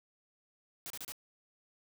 white noise bursts, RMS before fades -43 dBFS, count 4, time 0.86-1.121 s, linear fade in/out 0 ms, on 42 ms, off 31 ms, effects none

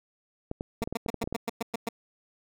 clicks, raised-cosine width 2 ms, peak -19 dBFS, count 10, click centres 0.514 / 0.609 / 0.82 / 0.875 / 0.926 / 1.062 / 1.143 / 1.24 / 1.275 / 1.326 s
15% pulse tone bursts, 229.8 Hz, A#3, 25 cents flat, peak -21 dBFS, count 9, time 0.82-1.889 s, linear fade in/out 5 ms, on 21 ms, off 110 ms
effects none

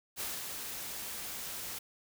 white noise with ADSR envelope, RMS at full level -37 dBFS, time 0.16-1.79 s, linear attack 45 ms, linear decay 210 ms, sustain -4 dB, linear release 8 ms, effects none

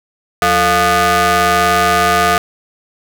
sawtooth ring-modulated tone, 260.7 Hz, C4, 6 cents flat, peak -3 dBFS, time 0.42-2.38 s, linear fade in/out 2 ms, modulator 963 Hz, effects none

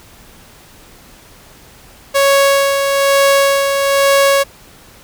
sawtooth tone with tremolo, 554.4 Hz, C#5, in tune, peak -4 dBFS, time 2.14-4.44 s, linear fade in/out 20 ms, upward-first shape sine, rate 1.1 Hz, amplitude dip 45%, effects pink hiss -42 dBFS RMS until 5.03 s

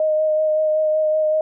sine tone with vibrato, 620 Hz, D#5, 6 cents flat, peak -15 dBFS, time 0-1.41 s, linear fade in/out 2 ms, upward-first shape sine, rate 5.3 Hz, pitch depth 14 cents each way, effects none

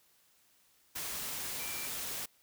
sine tone in noise, 2349 Hz, D7, in tune, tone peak -45 dBFS, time 1.59-1.88 s, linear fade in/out 10 ms, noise white, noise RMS -39 dBFS, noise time 0.95-2.26 s, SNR -9 dB, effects white hiss -68 dBFS RMS until 2.42 s

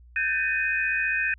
sine tone cluster, 1547 / 1622 / 1799 / 2497 Hz, G6 / G#6 / A6 / D#7, -23 / -41 / +38 / +6 cents, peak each -29 / -32 / -28 / -26 dBFS, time 0.16-1.34 s, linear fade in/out 2 ms, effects added 60 Hz sine -48 dBFS peak until 1.38 s

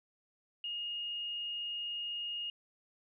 sine tone, 2854 Hz, F7, 37 cents sharp, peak -36 dBFS, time 0.64-2.5 s, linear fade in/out 2 ms, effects none

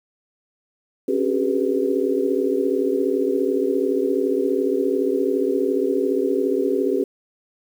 sine tone cluster, 271.3 / 285.8 / 380.4 / 417.7 / 489.5 Hz, C#4 / D4 / F#4 / G#4 / B4, -37 / -47 / +48 / +10 / -15 cents, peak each -24 / -31 / -22 / -23 / -26 dBFS, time 1.08-7.04 s, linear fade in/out 5 ms, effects 8-bit

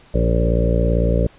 harmonic tone with a mistuned harmonic, 57.9 Hz, A#1, 11 cents flat, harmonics 1 / 2 / 3 / 4 / 5 / 6 / 7 / 8 / 9 / 10, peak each -17 / -22 / -22 / -30 / -28 / -33 / -28 / -25 / -26 / -26 dBFS, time 0.14-1.27 s, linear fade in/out 5 ms, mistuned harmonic 9, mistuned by +16 cents, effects pink hiss -49 dBFS RMS until 1.38 s + resampled to 8000 Hz

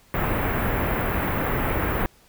pink band-stop noise, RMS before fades -24 dBFS, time 0.14-2.06 s, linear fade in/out 0 ms, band 2200 to 16000 Hz, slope 24 dB/octave, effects pink hiss -56 dBFS RMS until 2.28 s

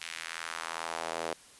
sawtooth tone with high-pass filter sweep, 82.41 Hz, E2, in tune, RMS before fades -38 dBFS, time 0.01-1.33 s, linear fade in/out 0 ms, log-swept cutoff 2400 to 500 Hz, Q 1.5, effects white hiss -55 dBFS RMS until 1.59 s + resampled to 24000 Hz

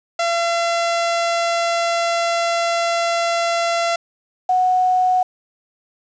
sawtooth / sine tone pair in turn, 680 / 736.6 Hz, F5 / F#5, -46 / -8 cents, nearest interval minor second, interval 138 cents, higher second, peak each -13 dBFS, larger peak neither, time 0.19-3.96 / 4.49-5.23 s, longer first, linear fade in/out 5 ms, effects resampled to 16000 Hz + 7-bit

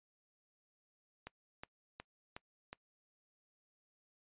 click train, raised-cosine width 0.3 ms, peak -29 dBFS, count 5, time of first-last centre 1.27-2.73 s, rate 2.74 Hz, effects noise-tail reverb RT60 0.1 s tail -23 dB re dry + resampled to 8000 Hz

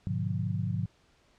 sine chord, G# diminished seventh, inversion none, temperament just, 103.83 / 124.59 / 149.51 / 179.41 Hz, G#2 / B2 / D3 / F3, 0 / +16 / +31 / +47 cents, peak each -32 / -35 / -35 / -34 dBFS, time 0.07-0.86 s, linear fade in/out 0 ms, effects pink hiss -65 dBFS RMS until 1.38 s + low-pass 6000 Hz 12 dB/octave

